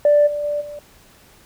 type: tone with level steps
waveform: sine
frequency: 587.3 Hz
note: D5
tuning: in tune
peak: -9 / -21 / -19 / -30 dBFS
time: 0.05-0.79 s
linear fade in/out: 2 ms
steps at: 0.26 / 0.43 / 0.6 s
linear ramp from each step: 20 ms
effects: tanh soft clip ceiling -6 dBFS + pink hiss -50 dBFS RMS until 1.45 s